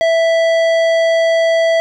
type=tone with tanh clipping; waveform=sine; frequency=659.3 Hz; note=E5; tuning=in tune; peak=-12 dBFS; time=0.01-1.8 s; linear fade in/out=0 ms; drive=14 dB; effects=none